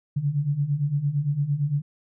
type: beating tone pair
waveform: sine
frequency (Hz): 138.59 / 147.39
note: C#3 / D3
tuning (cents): 0 / +7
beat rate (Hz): 8.8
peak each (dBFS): -27 / -23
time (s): 0.16-1.82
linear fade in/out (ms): 10
effects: none